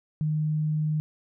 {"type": "tone", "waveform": "sine", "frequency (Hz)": 153.6, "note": "D#3", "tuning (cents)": -22, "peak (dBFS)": -23, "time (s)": [0.21, 1], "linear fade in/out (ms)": 0, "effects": []}